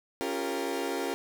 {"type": "chord", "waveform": "30% pulse", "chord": "G half-diminished seventh", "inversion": "second", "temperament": "equal with one note detuned", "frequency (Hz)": [277.2, 349.2, 398.8, 466.2], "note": ["Db4", "F4", "G4", "Bb4"], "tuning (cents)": [0, 0, 30, 0], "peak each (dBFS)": -33, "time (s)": [0.21, 1.14], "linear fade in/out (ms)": 0, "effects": []}